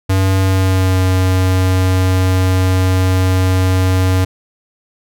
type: tone with pitch glide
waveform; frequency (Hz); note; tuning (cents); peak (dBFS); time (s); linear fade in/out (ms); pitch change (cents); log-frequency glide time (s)
square; 95.3 to 93.02; G2 to F#2; -48 to +10; -11; 0.09-4.25; 10; -42; 0.39-1
effects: none